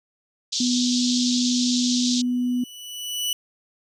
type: band-pass noise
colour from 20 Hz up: pink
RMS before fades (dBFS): -26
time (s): 0.52-2.22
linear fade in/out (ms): 10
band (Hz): 3400 to 6800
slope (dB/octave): 48
type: tone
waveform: sine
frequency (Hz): 247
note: B3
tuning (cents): 0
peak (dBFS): -20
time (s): 0.6-2.64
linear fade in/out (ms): 5
type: tone with exponential growth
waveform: sawtooth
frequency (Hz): 2960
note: F#7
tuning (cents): 0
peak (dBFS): -18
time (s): 1.99-3.33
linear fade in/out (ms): 2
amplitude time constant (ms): 290
effects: none